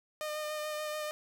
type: tone with vibrato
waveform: sawtooth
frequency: 608 Hz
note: D#5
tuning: 40 cents flat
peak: -31 dBFS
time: 0.21-1.11 s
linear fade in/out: 0 ms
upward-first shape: sine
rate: 6.9 Hz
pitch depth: 16 cents each way
effects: none